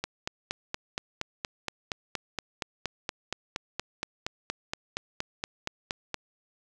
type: click train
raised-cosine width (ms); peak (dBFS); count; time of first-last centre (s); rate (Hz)
0.2; -13; 27; 0.04-6.143; 4.26
effects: none